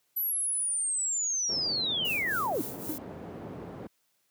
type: linear sweep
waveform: sine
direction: down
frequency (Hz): 11990 to 222.4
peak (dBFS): -27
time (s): 0.16-2.62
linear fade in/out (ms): 10
type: low-pass noise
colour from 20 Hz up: white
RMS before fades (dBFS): -41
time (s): 1.49-3.87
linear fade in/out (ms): 2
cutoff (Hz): 450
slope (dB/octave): 12
type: noise with tremolo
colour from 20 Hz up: violet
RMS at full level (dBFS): -37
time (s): 2.05-2.98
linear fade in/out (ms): 0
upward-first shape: triangle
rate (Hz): 3.8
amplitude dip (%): 80
type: tone with exponential decay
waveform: triangle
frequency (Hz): 306.7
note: D#4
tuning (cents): -25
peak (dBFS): -28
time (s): 2.89-3.1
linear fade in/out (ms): 2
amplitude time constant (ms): 45
effects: white hiss -73 dBFS RMS until 4.3 s + high-pass 100 Hz 12 dB/octave

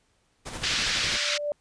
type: noise with tremolo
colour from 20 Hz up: pink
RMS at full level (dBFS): -35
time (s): 0.45-1.18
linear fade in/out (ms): 20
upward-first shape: square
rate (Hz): 12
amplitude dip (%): 40
type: band-pass noise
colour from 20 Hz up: white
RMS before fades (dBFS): -27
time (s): 0.63-1.38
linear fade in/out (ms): 10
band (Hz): 1400 to 5200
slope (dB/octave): 24
type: tone with exponential growth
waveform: sine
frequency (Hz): 587.3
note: D5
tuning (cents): 0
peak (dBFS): -23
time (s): 0.83-1.52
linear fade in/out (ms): 1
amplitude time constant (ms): 150
effects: pink hiss -68 dBFS RMS until 1.6 s + resampled to 22050 Hz

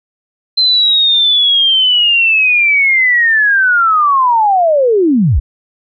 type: linear sweep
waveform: sine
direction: down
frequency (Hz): 4107 to 44.24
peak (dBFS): -7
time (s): 0.57-5.4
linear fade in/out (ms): 10
effects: none

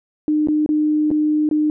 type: tone with dropouts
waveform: sine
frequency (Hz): 303.6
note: D#4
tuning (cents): -42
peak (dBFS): -14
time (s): 0.28-1.7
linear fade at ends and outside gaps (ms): 1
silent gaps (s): 0.473-0.485 / 0.662-0.69 / 1.105-1.113 / 1.49-1.512
effects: none

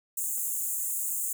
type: high-pass noise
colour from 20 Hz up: pink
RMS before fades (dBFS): -31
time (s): 0.17-1.33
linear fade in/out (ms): 5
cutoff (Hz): 6800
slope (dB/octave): 96
effects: none

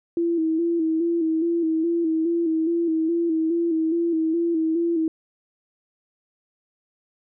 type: tone with vibrato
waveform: sine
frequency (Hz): 329.6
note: E4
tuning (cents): 0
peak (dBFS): -19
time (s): 0.17-5.08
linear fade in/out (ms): 2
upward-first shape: square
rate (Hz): 2.4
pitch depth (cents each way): 48
effects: none

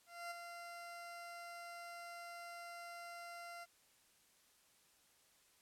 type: tone with ADSR envelope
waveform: 20% pulse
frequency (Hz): 690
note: F5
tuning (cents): -21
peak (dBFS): -38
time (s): 0.06-3.66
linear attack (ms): 250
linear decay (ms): 15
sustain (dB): -6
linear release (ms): 31
effects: white hiss -71 dBFS RMS until 5.61 s + low-pass 12000 Hz 12 dB/octave

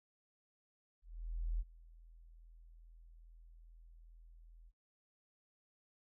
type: tone with ADSR envelope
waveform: sine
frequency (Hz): 41.2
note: E1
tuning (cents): 0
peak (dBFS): -33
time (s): 1.02-4.72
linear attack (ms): 580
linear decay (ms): 34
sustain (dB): -23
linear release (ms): 43
effects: noise-tail reverb RT60 0.1 s tail -22 dB re dry

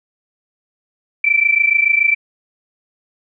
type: tone pair together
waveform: sine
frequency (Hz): 2320 / 2347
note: D7 / D7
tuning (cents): -22 / -2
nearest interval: unison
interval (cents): 20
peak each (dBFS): -14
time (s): 1.24-2.15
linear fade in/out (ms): 5
effects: none

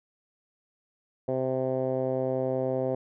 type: tone with low-pass filter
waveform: 10% pulse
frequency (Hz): 130.4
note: C3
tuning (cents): -5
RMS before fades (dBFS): -28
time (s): 1.28-2.95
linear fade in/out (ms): 5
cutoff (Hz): 570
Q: 2.7
effects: none

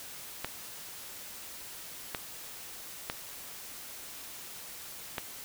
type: clicks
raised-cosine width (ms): 0.3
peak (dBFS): -16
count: 4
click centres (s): 0.446 / 2.148 / 3.099 / 5.182
effects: white hiss -45 dBFS RMS until 5.44 s

